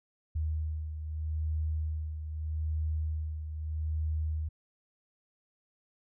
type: beating tone pair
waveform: sine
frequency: 77.78 / 78.58 Hz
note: D#2 / D#2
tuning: 0 / +18 cents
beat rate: 0.8 Hz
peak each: -31 / -39 dBFS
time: 0.35-4.49 s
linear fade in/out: 10 ms
effects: none